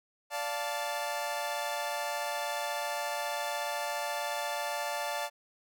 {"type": "chord", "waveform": "sawtooth", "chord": "D minor", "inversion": "none", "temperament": "equal with one note detuned", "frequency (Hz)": [581.9, 698.5, 880], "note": ["D5", "F5", "A5"], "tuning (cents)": [-16, 0, 0], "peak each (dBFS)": [-33, -34, -32], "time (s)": [0.3, 5.3], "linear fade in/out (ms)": 50, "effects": []}